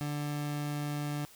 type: tone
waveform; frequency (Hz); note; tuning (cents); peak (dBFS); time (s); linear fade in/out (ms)
30% pulse; 146.83; D3; 0; -30; 0.01-1.25; 0
effects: white hiss -56 dBFS RMS until 1.35 s